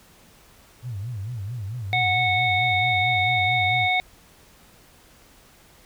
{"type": "tone with vibrato", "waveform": "sine", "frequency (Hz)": 109.7, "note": "A2", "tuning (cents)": -5, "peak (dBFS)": -28, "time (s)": [0.82, 3.89], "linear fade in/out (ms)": 50, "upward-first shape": "sine", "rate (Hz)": 4.5, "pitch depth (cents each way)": 240}
{"type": "harmonic tone", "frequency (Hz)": 736, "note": "F#5", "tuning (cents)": -9, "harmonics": [1, 3, 5], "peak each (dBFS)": [-23, -21, -28], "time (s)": [1.93, 4], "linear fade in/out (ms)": 0}
{"effects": ["pink hiss -53 dBFS RMS until 5.85 s"]}